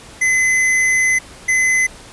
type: tone bursts at uneven times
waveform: square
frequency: 2035 Hz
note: C7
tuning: 49 cents flat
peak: -13 dBFS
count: 2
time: 0.21-1.19 / 1.48-1.87 s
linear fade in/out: 10 ms
effects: pink hiss -39 dBFS RMS until 2.12 s + resampled to 24000 Hz